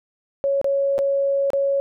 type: tone with dropouts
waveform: sine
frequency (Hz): 554.4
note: C#5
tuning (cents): 0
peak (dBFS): -17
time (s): 0.44-1.8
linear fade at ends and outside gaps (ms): 0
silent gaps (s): 0.614-0.644 / 0.981-0.989 / 1.503-1.533
effects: none